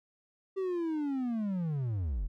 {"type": "linear sweep", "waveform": "triangle", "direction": "down", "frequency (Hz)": [390, 36.02], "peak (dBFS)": -28, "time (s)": [0.56, 2.28], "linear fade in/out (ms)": 20, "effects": []}